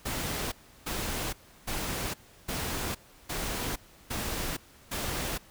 pink noise bursts, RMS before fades -33 dBFS, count 7, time 0.05-5.38 s, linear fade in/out 10 ms, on 470 ms, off 340 ms, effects pink hiss -56 dBFS RMS until 5.5 s

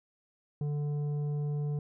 sine tone with tanh clipping, 146.83 Hz, D3, in tune, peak -31 dBFS, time 0.61-1.79 s, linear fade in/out 2 ms, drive 8 dB, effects none

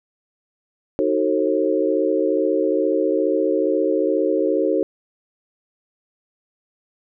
sine chord, D# diminished seventh, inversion none, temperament just, 311.1 / 373.4 / 448 / 537.6 Hz, D#4 / F#4 / A4 / C5, 0 / +16 / +31 / +47 cents, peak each -22 dBFS, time 0.99-4.83 s, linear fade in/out 0 ms, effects none

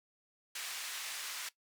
pink band-pass noise, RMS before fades -42 dBFS, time 0.55-1.49 s, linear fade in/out 5 ms, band 1700 to 12000 Hz, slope 12 dB/octave, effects noise-tail reverb RT60 0.1 s tail -17 dB re dry

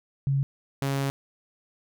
sine / sawtooth tone pair in turn, 137.7 / 137.7 Hz, C#3 / C#3, -11 / -11 cents, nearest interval unison, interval 0 cents, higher neither, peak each -21 dBFS, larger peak neither, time 0.27-0.43 / 0.82-1.1 s, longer second, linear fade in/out 0 ms, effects none

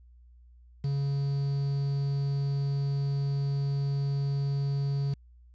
triangle tone with quantisation, 139.8 Hz, C#3, 15 cents sharp, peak -24 dBFS, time 0.84-5.14 s, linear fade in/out 5 ms, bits 8, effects added 60 Hz sine -52 dBFS peak until 5.54 s + resampled to 16000 Hz

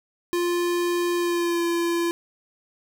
square tone with pitch glide, 349.2 to 341 Hz, F4 to F4, 0 to -41 cents, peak -22 dBFS, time 0.33-2.11 s, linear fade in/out 0 ms, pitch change -41 cents, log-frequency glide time 1.16-1.63 s, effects none

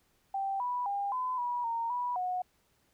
sine tone with pitch steps, 782 / 984 / 803 / 1013 / 971 / 923 / 979 / 730 Hz, G5 / B5 / G5 / B5 / B5 / A#5 / B5 / F#5, -4 / -7 / +41 / +44 / -30 / -17 / -15 / -24 cents, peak -30 dBFS, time 0.34-2.42 s, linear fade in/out 5 ms, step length 260 ms, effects pink hiss -71 dBFS RMS until 2.93 s

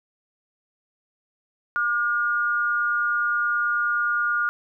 sine tone pair together, 1200 / 1429.4 Hz, D6 / F6, +37 / +40 cents, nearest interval minor third, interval 303 cents, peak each -27 / -21 dBFS, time 1.76-4.49 s, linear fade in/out 0 ms, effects none

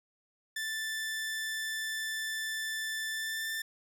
sawtooth tone with pitch glide, 1763 to 1779.4 Hz, A6 to A6, +3 to +19 cents, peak -30 dBFS, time 0.56-3.62 s, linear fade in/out 5 ms, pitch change +16 cents, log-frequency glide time 3.1-3.5 s, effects none

